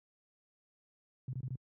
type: tone bursts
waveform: sine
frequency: 128 Hz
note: C3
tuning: 38 cents flat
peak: -35 dBFS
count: 4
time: 1.28-1.556 s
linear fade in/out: 2 ms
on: 51 ms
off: 24 ms
effects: high-pass 80 Hz 12 dB/octave